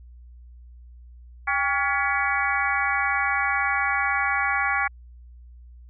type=harmonic tone with a mistuned harmonic; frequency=282 Hz; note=C#4; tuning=30 cents sharp; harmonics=3 / 4 / 5 / 6 / 7 / 8; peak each=-28 / -28 / -28 / -28 / -28 / -28 dBFS; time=1.47-4.88 s; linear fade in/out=10 ms; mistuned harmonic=3; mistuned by=-100 cents; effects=added 60 Hz sine -43 dBFS peak until 5.89 s